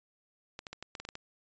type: clicks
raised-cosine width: 0.2 ms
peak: -24 dBFS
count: 9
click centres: 0.591 / 0.668 / 0.73 / 0.826 / 0.952 / 1 / 1.051 / 1.089 / 1.154 s
effects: resampled to 16000 Hz